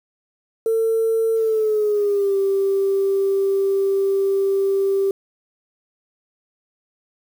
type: tone with pitch glide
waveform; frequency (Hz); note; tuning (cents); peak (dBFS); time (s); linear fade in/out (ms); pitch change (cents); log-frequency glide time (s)
sine; 450 to 391.7; A4 to G4; +39 to -1; -15; 0.66-5.11; 2; -240; 1.36-2.37
effects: tanh soft clip ceiling -11 dBFS + 7-bit